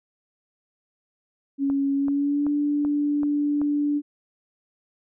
sine tone with pitch glide, 277.2 to 291.7 Hz, C#4 to D4, 0 to -12 cents, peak -20 dBFS, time 1.58-4.02 s, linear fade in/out 50 ms, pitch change +88 cents, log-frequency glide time 1.95-2.5 s
click train, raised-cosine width 1 ms, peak -23 dBFS, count 6, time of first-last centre 1.7-3.616 s, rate 2.61 Hz
effects none

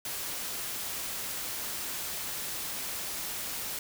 white noise, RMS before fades -36 dBFS, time 0.05-3.79 s, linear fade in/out 2 ms, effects none

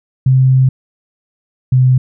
sine tone pair in turn, 130.81 / 128.49 Hz, C3 / C3, 0 / -31 cents, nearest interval unison, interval 31 cents, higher first, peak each -6 dBFS, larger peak neither, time 0.26-0.69 / 1.72-1.98 s, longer first, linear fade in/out 5 ms, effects none

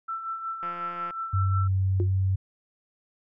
sine tone with tremolo, 1334 Hz, E6, 20 cents sharp, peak -28 dBFS, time 0.08-1.68 s, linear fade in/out 10 ms, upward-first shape sine, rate 5.5 Hz, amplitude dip 55%
click train, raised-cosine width 0.5 ms, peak -26 dBFS, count 84, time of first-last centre 0.63-1.107 s, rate 174 Hz
sine tone, 95.2 Hz, F#2, 50 cents sharp, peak -21 dBFS, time 1.33-2.36 s, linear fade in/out 10 ms
sine tone with exponential decay, 353.8 Hz, F4, 23 cents sharp, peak -23 dBFS, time 2-2.11 s, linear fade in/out 0 ms, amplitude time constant 23 ms
effects none

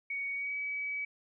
sine tone with pitch glide, 2238 to 2280 Hz, C#7 to C#7, +16 to +48 cents, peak -33 dBFS, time 0.1-1.05 s, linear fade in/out 5 ms, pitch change +32 cents, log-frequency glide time 0.33-0.56 s, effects none

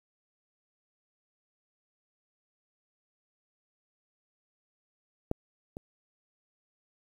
clicks, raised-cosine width 2 ms, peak -15 / -26 dBFS, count 2, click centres 5.314 / 5.769 s, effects 9-bit

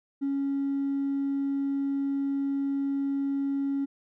sine tone with hard clipping, 277.2 Hz, C#4, in tune, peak -26 dBFS, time 0.21-3.86 s, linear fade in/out 20 ms, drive 1 dB, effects none

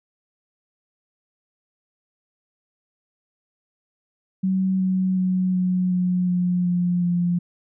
sine tone with pitch steps, 188.9 / 186.84 / 184.8 / 182.78 / 180.79 / 178.81 / 176.86 / 174.93 Hz, F#3 / F#3 / F#3 / F#3 / F#3 / F3 / F3 / F3, +36 / +17 / -2 / -21 / -40 / +41 / +22 / +3 cents, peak -18 dBFS, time 4.43-7.39 s, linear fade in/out 10 ms, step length 370 ms, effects none

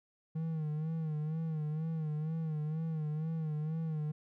triangle tone with vibrato, 156.8 Hz, D#3, 14 cents sharp, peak -31 dBFS, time 0.35-4.12 s, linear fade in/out 10 ms, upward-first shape sine, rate 2.1 Hz, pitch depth 68 cents each way, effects none

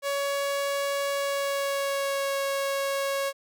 sawtooth tone with pitch glide, 561 to 551.7 Hz, C#5 to C#5, +21 to -8 cents, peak -22 dBFS, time 0.02-3.33 s, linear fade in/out 50 ms, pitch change -29 cents, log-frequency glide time 1.14-2.38 s, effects none

